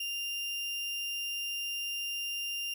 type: tone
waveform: 35% pulse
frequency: 2794 Hz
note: F7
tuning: in tune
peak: -32 dBFS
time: 0-2.74 s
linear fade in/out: 5 ms
effects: none